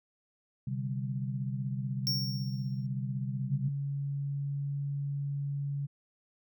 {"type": "chord", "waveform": "sine", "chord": "C suspended second", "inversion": "none", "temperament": "equal", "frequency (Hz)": [130.81, 146.83, 196], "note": ["C3", "D3", "G3"], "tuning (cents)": [0, 0, 0], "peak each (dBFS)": [-33, -39, -38], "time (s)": [0.67, 3.69], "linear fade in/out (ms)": 5}
{"type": "tone with exponential decay", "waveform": "square", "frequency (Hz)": 5500, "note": "F8", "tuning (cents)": -27, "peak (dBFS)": -27, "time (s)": [2.07, 2.86], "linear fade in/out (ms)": 0, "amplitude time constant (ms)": 170}
{"type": "tone with pitch glide", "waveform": "sine", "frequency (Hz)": [140.2, 141.26], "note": ["C#3", "C#3"], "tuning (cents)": [20, 33], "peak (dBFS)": -31, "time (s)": [3.43, 5.87], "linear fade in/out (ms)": 20, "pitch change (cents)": 13, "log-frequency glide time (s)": [3.84, 4.78]}
{"effects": []}